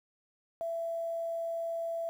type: tone with quantisation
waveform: sine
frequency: 667 Hz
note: E5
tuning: 20 cents sharp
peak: -32 dBFS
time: 0.61-2.09 s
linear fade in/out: 0 ms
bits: 10
effects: none